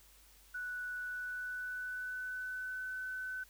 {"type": "tone with pitch glide", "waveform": "sine", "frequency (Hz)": [1480, 1512], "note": ["F#6", "F#6"], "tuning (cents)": [0, 37], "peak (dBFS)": -38, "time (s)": [0.54, 3.44], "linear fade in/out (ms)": 10, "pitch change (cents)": 37, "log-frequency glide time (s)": [0.97, 2.92], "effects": ["added 50 Hz sine -64 dBFS peak until 3.49 s", "white hiss -63 dBFS RMS until 3.49 s"]}